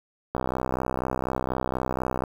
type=click train; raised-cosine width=1 ms; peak=-12 dBFS; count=122; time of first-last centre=0.35-2.238 s; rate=64.1 Hz; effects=7-bit